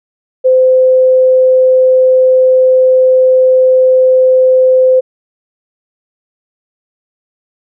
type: tone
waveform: sine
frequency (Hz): 515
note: C5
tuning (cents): -28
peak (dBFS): -4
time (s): 0.44-5.01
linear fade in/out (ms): 20
effects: none